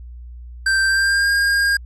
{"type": "tone with pitch glide", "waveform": "square", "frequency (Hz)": [1568, 1616.7], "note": ["G6", "G#6"], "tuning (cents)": [0, -47], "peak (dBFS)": -15, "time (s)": [0.66, 1.77], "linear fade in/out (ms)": 5, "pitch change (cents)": 53, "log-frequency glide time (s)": [0.86, 1.3], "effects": ["added 60 Hz sine -33 dBFS peak until 1.85 s", "low-pass 9000 Hz 12 dB/octave"]}